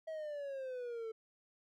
triangle exponential sweep, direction down, 647 to 440 Hz, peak -38 dBFS, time 0.07-1.12 s, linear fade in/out 10 ms, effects none

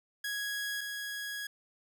sawtooth tone pair in turn, 1661.2 / 1661.2 Hz, G#6 / G#6, 0 / 0 cents, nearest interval unison, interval 0 cents, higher neither, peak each -30 / -33 dBFS, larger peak first, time 0.24-0.81 / 0.81-1.47 s, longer second, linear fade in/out 5 ms, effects none

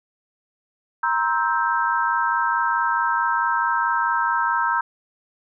sine chord, C dominant seventh, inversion third, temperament just, 941.9 / 1046.5 / 1308.1 / 1569.8 Hz, Bb5 / C6 / E6 / G6, +18 / 0 / -14 / +2 cents, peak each -22 / -27 / -24 / -24 dBFS, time 1.03-4.81 s, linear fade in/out 5 ms, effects none

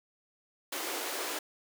pink high-pass noise, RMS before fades -36 dBFS, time 0.72-1.39 s, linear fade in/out 5 ms, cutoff 300 Hz, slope 48 dB/octave, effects none

